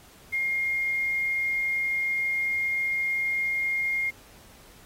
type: tone with quantisation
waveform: sine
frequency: 2130 Hz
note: C7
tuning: 30 cents sharp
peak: -24 dBFS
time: 0.32-4.11 s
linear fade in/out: 20 ms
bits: 8
effects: pink hiss -53 dBFS RMS until 4.85 s + AAC 48 kbps